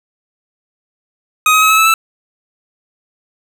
25% pulse tone with pitch steps, 1254 / 1267.1 / 1280.3 / 1293.7 / 1307.3 / 1320.9 Hz, D#6 / D#6 / D#6 / E6 / E6 / E6, +13 / +31 / +49 / -33 / -15 / +3 cents, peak -4 dBFS, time 1.46-1.94 s, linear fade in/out 2 ms, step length 80 ms, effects none

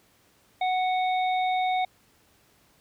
harmonic tone, 740 Hz, F#5, in tune, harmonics 1 / 3 / 5, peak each -23 / -33 / -37 dBFS, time 0.61-1.85 s, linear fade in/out 5 ms, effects pink hiss -62 dBFS RMS until 2.8 s + high-pass 60 Hz 12 dB/octave

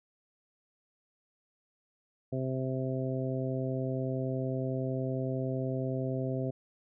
harmonic tone, 130.81 Hz, C3, in tune, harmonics 1 / 2 / 3 / 4 / 5, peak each -33 / -36 / -38 / -39 / -40 dBFS, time 2.32-6.51 s, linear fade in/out 10 ms, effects none

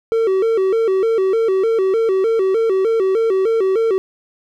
triangle tone with vibrato, 415.3 Hz, G#4, in tune, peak -11 dBFS, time 0.12-3.98 s, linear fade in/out 0 ms, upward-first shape square, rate 3.3 Hz, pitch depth 150 cents each way, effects none

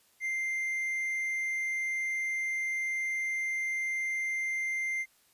triangle tone, 2093 Hz, C7, in tune, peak -28 dBFS, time 0.2-5.06 s, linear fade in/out 50 ms, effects white hiss -66 dBFS RMS until 5.33 s + resampled to 32000 Hz

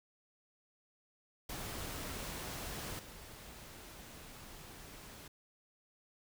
pink noise with level steps, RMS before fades -43 / -52 dBFS, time 1.49-5.28 s, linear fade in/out 5 ms, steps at 2.99 s, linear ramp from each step 2 ms, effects none

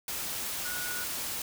sine tone in noise, 1457 Hz, F#6, 27 cents flat, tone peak -37 dBFS, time 0.65-1.04 s, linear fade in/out 2 ms, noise white, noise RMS -35 dBFS, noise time 0.08-1.42 s, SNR -5 dB, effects none

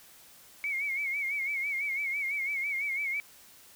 sine tone with vibrato, 2214 Hz, C#7, 3 cents flat, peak -29 dBFS, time 0.64-3.2 s, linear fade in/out 0 ms, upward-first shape sine, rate 6 Hz, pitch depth 81 cents each way, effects white hiss -55 dBFS RMS until 3.75 s

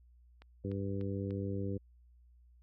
click train, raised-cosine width 0.3 ms, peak -38 dBFS, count 4, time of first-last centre 0.42-1.308 s, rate 3.38 Hz
harmonic tone, 98.5 Hz, G2, 9 cents sharp, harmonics 1 / 2 / 3 / 4 / 5, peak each -37 / -40 / -42 / -43 / -44 dBFS, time 0.64-1.78 s, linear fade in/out 10 ms
effects added 60 Hz sine -59 dBFS peak until 2.62 s

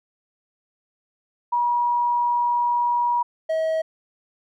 sine / triangle tone pair in turn, 961 / 640.2 Hz, B5 / D#5, -48 / +49 cents, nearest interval perfect fifth, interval 703 cents, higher first, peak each -18 dBFS, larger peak neither, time 1.52-3.23 / 3.49-3.82 s, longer first, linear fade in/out 10 ms, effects none

